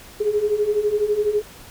sine beating tone pair, 409.8 / 421.8 Hz, G#4 / G#4, -23 / +27 cents, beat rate 12 Hz, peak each -23 / -19 dBFS, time 0.2-1.42 s, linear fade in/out 10 ms, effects pink hiss -43 dBFS RMS until 1.7 s

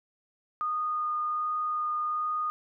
sine tone with vibrato, 1228 Hz, D#6, 23 cents flat, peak -27 dBFS, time 0.61-2.5 s, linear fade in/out 0 ms, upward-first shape sine, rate 1.3 Hz, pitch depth 8 cents each way, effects none

